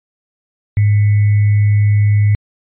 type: tone with sample-and-hold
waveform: sine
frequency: 103.83 Hz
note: G#2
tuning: in tune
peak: -8 dBFS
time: 0.77-2.35 s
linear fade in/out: 0 ms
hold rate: 2100 Hz
effects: resampled to 8000 Hz